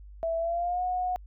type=tone with pitch glide; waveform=sine; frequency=660 to 728.1 Hz; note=E5 to F#5; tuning=+2 to -28 cents; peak=-26 dBFS; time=0.23-1.16 s; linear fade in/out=0 ms; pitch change=+170 cents; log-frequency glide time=0.38-0.83 s; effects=added 50 Hz sine -44 dBFS peak until 1.26 s